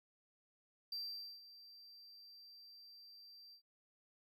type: tone with ADSR envelope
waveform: triangle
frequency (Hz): 4699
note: D8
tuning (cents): 0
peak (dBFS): -39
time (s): 0.92-3.62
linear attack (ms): 4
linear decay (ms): 480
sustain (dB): -16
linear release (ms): 90
effects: none